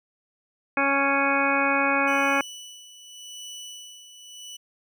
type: harmonic tone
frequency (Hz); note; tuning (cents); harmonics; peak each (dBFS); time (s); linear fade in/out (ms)
277.2; C#4; 0; 1 / 2 / 3 / 4 / 5 / 6 / 8 / 9; -28 / -28 / -28 / -28 / -28 / -28 / -28 / -28; 0.77-2.41; 2
type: tone with tremolo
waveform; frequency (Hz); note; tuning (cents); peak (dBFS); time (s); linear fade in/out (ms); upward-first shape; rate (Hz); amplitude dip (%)
25% pulse; 2966; F#7; +4; -33; 2.07-4.57; 10; sine; 0.86; 65
effects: none